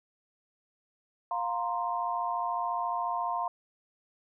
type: chord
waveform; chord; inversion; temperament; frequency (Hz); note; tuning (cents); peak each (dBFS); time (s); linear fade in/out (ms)
sine; F suspended fourth; none; equal with one note detuned; 704.5 / 932.3 / 1046.5; F5 / Bb5 / C6; +15 / 0 / 0; -33; 1.31-3.48; 2
effects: none